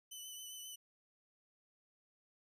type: tone with vibrato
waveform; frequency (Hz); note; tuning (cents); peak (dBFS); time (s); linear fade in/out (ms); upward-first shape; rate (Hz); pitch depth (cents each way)
15% pulse; 3004; F#7; +26; -40; 0.11-0.76; 10; triangle; 7.5; 30
effects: none